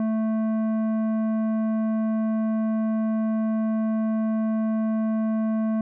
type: tone with tanh clipping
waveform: sine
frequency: 220 Hz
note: A3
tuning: in tune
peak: -23 dBFS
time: 0-5.81 s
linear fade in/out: 2 ms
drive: 11 dB
effects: none